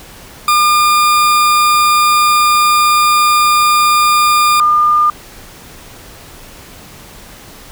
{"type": "tone pair in turn", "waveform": ["40% pulse", "sine"], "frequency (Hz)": [1207, 1207], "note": ["D6", "D6"], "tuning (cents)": [47, 47], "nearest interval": "unison", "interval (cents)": 0, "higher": "neither", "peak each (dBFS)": -7, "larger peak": "neither", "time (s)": [[0.48, 4.6], [4.6, 5.1]], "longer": "first", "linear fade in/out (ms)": 2, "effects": ["pink hiss -36 dBFS RMS until 7.71 s"]}